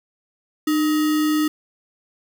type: tone with sample-and-hold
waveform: sine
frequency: 305 Hz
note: D#4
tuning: 34 cents flat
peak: -16 dBFS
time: 0.67-1.48 s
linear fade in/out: 5 ms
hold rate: 1575 Hz
effects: none